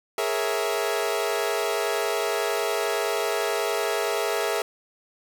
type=chord; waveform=sawtooth; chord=A# half-diminished seventh; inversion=third; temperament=equal; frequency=415.3 / 466.2 / 554.4 / 659.3 Hz; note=G#4 / A#4 / C#5 / E5; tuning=0 / 0 / 0 / 0 cents; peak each=-24 / -25 / -29 / -25 dBFS; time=0.18-4.62 s; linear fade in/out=2 ms; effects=none